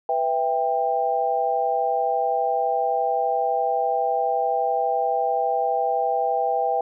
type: chord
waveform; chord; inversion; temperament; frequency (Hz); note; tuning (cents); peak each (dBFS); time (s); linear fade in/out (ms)
sine; E minor; second; just; 494.4 / 659.3 / 791.1; B4 / E5 / G5; +2 / 0 / +16; -26 / -25 / -22; 0.09-6.81; 2
effects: none